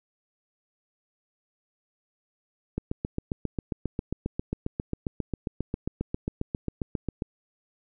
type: click train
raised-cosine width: 3 ms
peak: -15 dBFS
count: 34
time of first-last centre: 2.78-7.221 s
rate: 7.43 Hz
effects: none